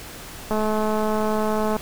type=click train; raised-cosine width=1 ms; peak=-11 dBFS; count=271; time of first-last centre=0.51-1.766 s; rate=215 Hz; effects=pink hiss -38 dBFS RMS until 1.81 s